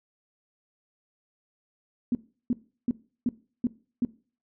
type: tone bursts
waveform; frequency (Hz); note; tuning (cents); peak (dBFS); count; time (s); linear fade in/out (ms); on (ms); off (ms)
sine; 242.2; B3; -34; -21; 6; 2.12-4.05; 2; 30; 350
effects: noise-tail reverb RT60 0.4 s tail -20 dB re dry